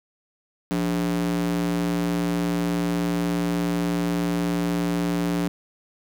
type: tone with high-pass filter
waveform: square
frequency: 58.27 Hz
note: A#1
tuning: in tune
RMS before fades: -24 dBFS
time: 0.71-5.48 s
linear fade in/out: 0 ms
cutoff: 220 Hz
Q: 6.3
effects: none